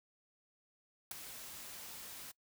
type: noise with ADSR envelope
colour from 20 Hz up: white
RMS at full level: -37 dBFS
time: 1.11-2.32 s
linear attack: 4 ms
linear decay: 7 ms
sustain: -12 dB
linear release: 15 ms
effects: noise-tail reverb RT60 0.1 s tail -22 dB re dry